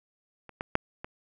clicks, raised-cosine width 0.5 ms, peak -30 / -17 / -7 / -22 dBFS, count 4, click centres 0.493 / 0.609 / 0.754 / 1.045 s, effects none

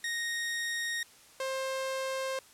sawtooth tone pair in turn, 1864.7 / 529.6 Hz, A#6 / C5, 0 / +21 cents, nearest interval octave + minor seventh, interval 2179 cents, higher first, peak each -28 dBFS, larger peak neither, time 0.04-1.03 / 1.4-2.39 s, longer neither, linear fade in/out 2 ms, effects white hiss -57 dBFS RMS until 2.53 s + low-pass 11000 Hz 12 dB/octave

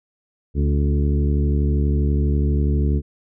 harmonic tone with a mistuned harmonic, 72.3 Hz, D2, 27 cents flat, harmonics 1 / 2 / 3 / 4 / 5 / 6, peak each -17 / -23 / -27 / -29 / -31 / -33 dBFS, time 0.54-3.02 s, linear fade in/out 50 ms, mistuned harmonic 4, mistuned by -23 cents, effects none

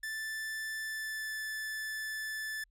45% pulse tone with pitch glide, 1760 to 1747.8 Hz, A6 to A6, 0 to -12 cents, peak -36 dBFS, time 0.03-2.64 s, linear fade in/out 5 ms, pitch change -12 cents, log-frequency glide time 0.82-1.39 s, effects added 40 Hz sine -66 dBFS peak until 2.7 s

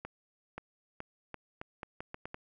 accelerating click train, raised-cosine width 0.5 ms, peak -25 dBFS, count 10, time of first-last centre 0.05-2.344 s, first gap 530 ms, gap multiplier 0.8, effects none

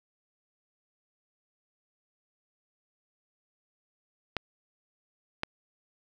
clicks, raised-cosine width 0.3 ms, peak -13 dBFS, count 2, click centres 4.367 / 5.434 s, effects none

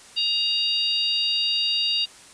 harmonic tone, 940 Hz, A#5, 14 cents sharp, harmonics 3 / 4 / 5, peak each -24 / -25 / -26 dBFS, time 0.16-2.06 s, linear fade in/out 20 ms, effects white hiss -47 dBFS RMS until 2.33 s + resampled to 22050 Hz

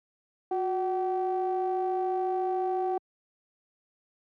triangle ring-modulated tone, 196 Hz, G3, in tune, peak -21 dBFS, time 0.51-2.98 s, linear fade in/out 5 ms, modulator 561 Hz, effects high-pass 80 Hz 12 dB/octave

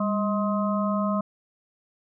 harmonic tone with a mistuned harmonic, 210.6 Hz, G#3, 24 cents sharp, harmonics 1 / 3 / 5 / 6, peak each -24 / -29 / -31 / -32 dBFS, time 0-1.21 s, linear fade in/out 5 ms, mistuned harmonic 1, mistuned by -81 cents, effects none

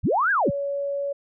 sine linear two-way sweep, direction up then down, 32.7 to 1677 to 32.7 Hz, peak -18 dBFS, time 0.03-0.51 s, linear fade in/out 20 ms, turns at 0.31 s
sine tone, 563 Hz, C#5, 27 cents sharp, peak -24 dBFS, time 0.45-1.13 s, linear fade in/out 10 ms
effects none

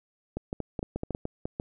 clicks, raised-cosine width 2 ms, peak -18 dBFS, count 12, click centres 0.37 / 0.529 / 0.603 / 0.792 / 0.829 / 0.96 / 1.034 / 1.107 / 1.149 / 1.254 / 1.455 / 1.599 s, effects none

